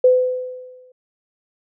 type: tone with exponential decay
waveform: sine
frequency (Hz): 506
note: B4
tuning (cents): +42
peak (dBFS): -7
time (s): 0.04-0.92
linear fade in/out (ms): 5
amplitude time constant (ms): 190
effects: none